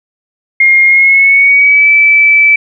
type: tone with pitch glide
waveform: sine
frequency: 2132 to 2312 Hz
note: C7 to D7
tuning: +32 to -28 cents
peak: -3 dBFS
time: 0.6-2.56 s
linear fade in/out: 5 ms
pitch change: +140 cents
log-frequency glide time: 0.85-1.9 s
effects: none